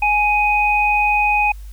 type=tone pair together; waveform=sine; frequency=834.3 / 2500 Hz; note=G#5 / D#7; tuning=+8 / +8 cents; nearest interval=octave + perfect fifth; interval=1900 cents; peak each=-16 dBFS; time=0.02-1.52 s; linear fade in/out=5 ms; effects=added 50 Hz sine -31 dBFS peak until 1.72 s + white hiss -52 dBFS RMS until 1.72 s